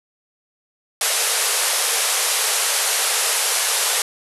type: band-pass noise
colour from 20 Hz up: white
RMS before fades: -20 dBFS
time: 1.01-4.02 s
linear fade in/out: 2 ms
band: 410 to 12000 Hz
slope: 96 dB/octave
effects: none